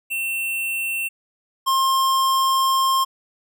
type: tone pair in turn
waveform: square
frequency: 2700 / 1063.5 Hz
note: E7 / C6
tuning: +41 / +28 cents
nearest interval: octave + major third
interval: 1613 cents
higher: first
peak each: -23 / -17 dBFS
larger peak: second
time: 0.1-1.09 / 1.66-3.05 s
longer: second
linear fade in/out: 20 ms
effects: none

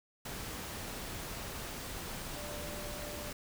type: tone in noise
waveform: sine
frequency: 590 Hz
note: D5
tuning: 8 cents sharp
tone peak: -46 dBFS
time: 2.36-3.31 s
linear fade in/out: 5 ms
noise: pink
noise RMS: -42 dBFS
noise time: 0.25-3.33 s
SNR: -7 dB
effects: none

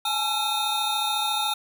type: tone cluster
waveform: square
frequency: 836 / 870 / 1352 / 3680 Hz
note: G#5 / A5 / E6 / A#7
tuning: +11 / -20 / +43 / -23 cents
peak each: -29 / -33 / -33 / -27 dBFS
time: 0.05-1.54 s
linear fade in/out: 5 ms
effects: none

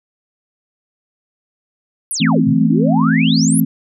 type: exponential two-way sweep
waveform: sine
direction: down then up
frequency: 11800 to 112.8 to 11800 Hz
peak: -18 dBFS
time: 2.11-3.6 s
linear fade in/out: 0 ms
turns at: 2.48 s
type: chord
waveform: sine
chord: A minor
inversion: second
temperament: equal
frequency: 164.81 / 220 / 261.6 Hz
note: E3 / A3 / C4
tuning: 0 / 0 / 0 cents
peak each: -15 dBFS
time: 2.2-3.65 s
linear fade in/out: 10 ms
effects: none

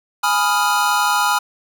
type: chord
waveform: square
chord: F half-diminished seventh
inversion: first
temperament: equal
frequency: 830.6 / 987.8 / 1244.5 / 1396.9 Hz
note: Ab5 / Cb6 / Eb6 / F6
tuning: 0 / 0 / 0 / 0 cents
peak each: -21 / -21 / -22 / -21 dBFS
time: 0.23-1.39 s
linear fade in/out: 10 ms
effects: none

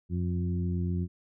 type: harmonic tone with a mistuned harmonic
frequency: 88.4 Hz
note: F2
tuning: 22 cents sharp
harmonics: 1 / 2 / 3 / 4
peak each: -29 / -31 / -41 / -41 dBFS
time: 0.09-1.08 s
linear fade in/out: 50 ms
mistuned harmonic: 1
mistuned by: +23 cents
effects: none

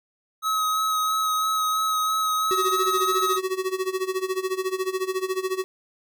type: tone with vibrato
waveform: square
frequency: 1275 Hz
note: D#6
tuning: 42 cents sharp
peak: -22 dBFS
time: 0.42-3.4 s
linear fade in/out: 50 ms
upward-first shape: sine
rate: 3 Hz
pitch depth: 15 cents each way
type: tone with tremolo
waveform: square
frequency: 375.8 Hz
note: F#4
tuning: 27 cents sharp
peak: -22 dBFS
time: 2.51-5.64 s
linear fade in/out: 0 ms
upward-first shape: sine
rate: 14 Hz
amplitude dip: 85%
effects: none

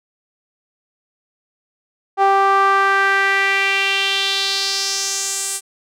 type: tone with band-pass filter sweep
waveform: sawtooth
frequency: 392 Hz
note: G4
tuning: in tune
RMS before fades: -17 dBFS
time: 2.17-5.61 s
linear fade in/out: 50 ms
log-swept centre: 860 to 8800 Hz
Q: 3
effects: none

